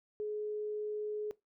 sine tone, 422.4 Hz, G#4, 29 cents sharp, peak -34 dBFS, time 0.2-1.31 s, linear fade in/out 0 ms, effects noise-tail reverb RT60 0.2 s tail -20 dB re dry

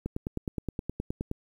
click train, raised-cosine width 3 ms, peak -18 dBFS, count 13, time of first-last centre 0.06-1.314 s, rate 9.57 Hz, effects 9-bit

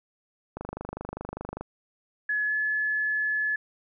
click train, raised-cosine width 1 ms, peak -20 dBFS, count 27, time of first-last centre 0.57-1.61 s, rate 25 Hz
sine tone with pitch glide, 1700 to 1715.8 Hz, G#6 to A6, +40 to -44 cents, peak -24 dBFS, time 2.29-3.56 s, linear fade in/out 5 ms, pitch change +16 cents, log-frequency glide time 2.46-2.52 s
effects none

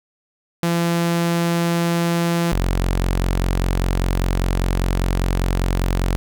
sawtooth tone pair in turn, 170 / 45.03 Hz, F3 / F#1, -46 / -46 cents, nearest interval octave + major seventh, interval 2300 cents, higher first, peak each -13 dBFS, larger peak neither, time 0.63-2.52 / 2.52-6.16 s, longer second, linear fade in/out 0 ms, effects none

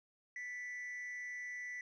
sine tone with frequency modulation, 1975.5 Hz, B6, in tune, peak -39 dBFS, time 0.36-1.81 s, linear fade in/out 2 ms, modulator 220 Hz, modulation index 0.31, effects tanh soft clip ceiling -41 dBFS

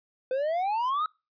triangle exponential sweep, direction up, 503 to 1296 Hz, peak -23 dBFS, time 0.31-1.06 s, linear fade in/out 2 ms, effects noise-tail reverb RT60 0.3 s tail -26 dB re dry + resampled to 11025 Hz

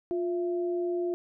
sine tone pair together, 352.6 / 669 Hz, F4 / E5, +17 / +25 cents, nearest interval major seventh, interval 1108 cents, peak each -27 / -38 dBFS, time 0.11-1.14 s, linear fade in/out 0 ms, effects none

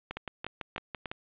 two click trains, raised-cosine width 0.3 ms, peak -19 / -19 dBFS, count 7 / 4, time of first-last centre 0.11-1.115 / 0.17-1.058 s, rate 5.97 / 3.38 Hz, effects resampled to 8000 Hz + 9-bit

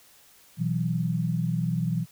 sine chord, B suspended fourth, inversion none, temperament just, 123.47 / 164.63 / 185.21 Hz, B2 / E3 / F#3, 0 / -2 / +2 cents, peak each -29 / -26 / -31 dBFS, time 0.57-2.06 s, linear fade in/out 50 ms, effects white hiss -56 dBFS RMS until 2.11 s

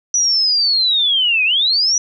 sine linear two-way sweep, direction down then up, 5920 to 2445 to 5920 Hz, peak -12 dBFS, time 0.14-1.98 s, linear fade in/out 2 ms, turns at 1.44 s, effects none

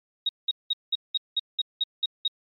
sine tone bursts, 3776 Hz, A#7, 22 cents sharp, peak -21 dBFS, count 10, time 0.26-2.28 s, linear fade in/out 5 ms, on 31 ms, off 190 ms, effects MP3 48 kbps

